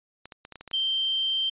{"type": "clicks", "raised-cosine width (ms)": 0.2, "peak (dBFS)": -24, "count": 8, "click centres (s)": [0.256, 0.322, 0.451, 0.523, 0.557, 0.61, 0.677, 0.713]}
{"type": "tone", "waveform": "sine", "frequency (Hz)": 3136, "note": "G7", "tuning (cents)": 0, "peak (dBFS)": -23, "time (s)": [0.73, 1.5], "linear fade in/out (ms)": 10}
{"effects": ["resampled to 8000 Hz"]}